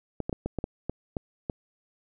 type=clicks; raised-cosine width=2 ms; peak=-16 dBFS; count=9; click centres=0.203 / 0.295 / 0.328 / 0.46 / 0.587 / 0.641 / 0.896 / 1.168 / 1.498 s; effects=none